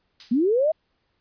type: noise with exponential decay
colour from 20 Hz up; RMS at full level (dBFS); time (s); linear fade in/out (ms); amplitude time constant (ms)
violet; -26; 0.2-0.5; 1; 65
type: linear sweep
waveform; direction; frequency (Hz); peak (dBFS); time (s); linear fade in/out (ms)
sine; up; 220 to 653; -17; 0.31-0.72; 10
effects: pink hiss -71 dBFS RMS until 1.2 s + resampled to 11025 Hz